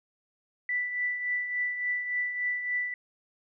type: tone with tremolo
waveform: sine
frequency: 1975.5 Hz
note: B6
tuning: in tune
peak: -25 dBFS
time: 0.69-2.94 s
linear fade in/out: 2 ms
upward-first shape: triangle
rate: 3.5 Hz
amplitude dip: 60%
effects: none

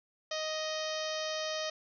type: harmonic tone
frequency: 624 Hz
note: D#5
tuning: 5 cents sharp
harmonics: 1 / 2 / 3 / 4 / 5 / 6 / 7 / 8 / 9 / 10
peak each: -36 / -43 / -43 / -47 / -43 / -44 / -46 / -45 / -45 / -51 dBFS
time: 0.31-1.7 s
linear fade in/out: 5 ms
effects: none

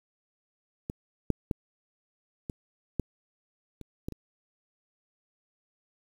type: clicks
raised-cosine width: 3 ms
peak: -20 / -11 / -15 / -22 / -14 / -30 / -20 / -27 dBFS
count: 8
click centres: 0.899 / 1.303 / 1.512 / 2.498 / 2.997 / 3.813 / 4.085 / 4.123 s
effects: 8-bit

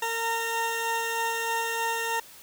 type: tone pair together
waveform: 20% pulse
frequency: 457.9 / 919 Hz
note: A#4 / A#5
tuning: -31 / -25 cents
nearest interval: octave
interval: 1206 cents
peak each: -27 / -23 dBFS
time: 0.02-2.2 s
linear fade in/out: 5 ms
effects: white hiss -49 dBFS RMS until 2.42 s

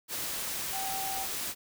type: tone in noise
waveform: sine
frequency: 774 Hz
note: G5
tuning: 22 cents flat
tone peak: -35 dBFS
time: 0.71-1.27 s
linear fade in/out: 50 ms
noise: white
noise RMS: -35 dBFS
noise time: 0.08-1.55 s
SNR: -3 dB
effects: none

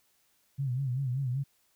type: tone with vibrato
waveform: sine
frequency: 130.81 Hz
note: C3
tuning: in tune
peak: -28 dBFS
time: 0.58-1.44 s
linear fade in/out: 20 ms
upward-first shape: sine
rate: 5.2 Hz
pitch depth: 120 cents each way
effects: white hiss -70 dBFS RMS until 1.75 s

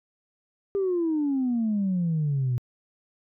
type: exponential sweep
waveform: sine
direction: down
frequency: 402.9 to 120 Hz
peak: -21 dBFS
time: 0.75-2.58 s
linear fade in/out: 0 ms
effects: tanh soft clip ceiling -19 dBFS

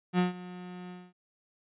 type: tone with ADSR envelope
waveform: 35% pulse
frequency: 180 Hz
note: F#3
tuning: 47 cents flat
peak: -20 dBFS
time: 0.13-1.13 s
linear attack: 56 ms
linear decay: 140 ms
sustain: -19 dB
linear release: 230 ms
effects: resampled to 8000 Hz

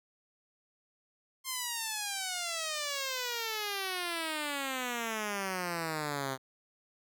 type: exponential sweep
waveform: 5% pulse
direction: down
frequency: 1064 to 130 Hz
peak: -22 dBFS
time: 1.44-6.38 s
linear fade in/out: 50 ms
effects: none

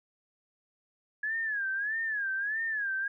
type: tone with vibrato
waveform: sine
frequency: 1681 Hz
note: G#6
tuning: 20 cents sharp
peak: -29 dBFS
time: 1.23-3.08 s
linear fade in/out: 5 ms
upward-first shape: sine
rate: 1.6 Hz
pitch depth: 140 cents each way
effects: none

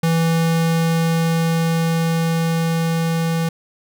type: tone with level ramp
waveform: square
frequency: 164.81 Hz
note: E3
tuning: in tune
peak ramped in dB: -15 to -18 dBFS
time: 0.03-3.49 s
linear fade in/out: 5 ms
effects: none

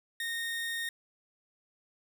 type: tone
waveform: 30% pulse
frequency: 1848 Hz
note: A#6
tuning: 16 cents flat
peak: -30 dBFS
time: 0.2-0.89 s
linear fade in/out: 2 ms
effects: none

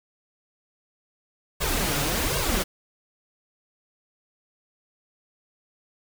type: noise with flanger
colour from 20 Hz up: pink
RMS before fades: -25 dBFS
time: 1.6-2.64 s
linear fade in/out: 20 ms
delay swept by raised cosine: 1.8 to 7.2 ms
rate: 1.3 Hz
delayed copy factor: +1
effects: none

